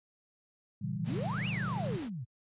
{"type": "chord", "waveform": "sine", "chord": "A# diminished seventh", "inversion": "none", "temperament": "equal", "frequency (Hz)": [116.54, 138.59, 164.81, 196], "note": ["A#2", "C#3", "E3", "G3"], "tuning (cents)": [0, 0, 0, 0], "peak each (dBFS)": -38, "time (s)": [0.81, 1.97], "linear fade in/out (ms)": 10}
{"type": "exponential two-way sweep", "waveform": "sine", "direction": "up then down", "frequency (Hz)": [110, 2960, 110], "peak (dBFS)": -36, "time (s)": [0.97, 2.25], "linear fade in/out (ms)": 20, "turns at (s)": 1.48}
{"type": "noise", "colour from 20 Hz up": "pink", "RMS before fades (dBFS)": -45, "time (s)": [1.04, 2.1], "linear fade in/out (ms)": 50}
{"effects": ["high-pass 60 Hz 12 dB/octave", "resampled to 8000 Hz"]}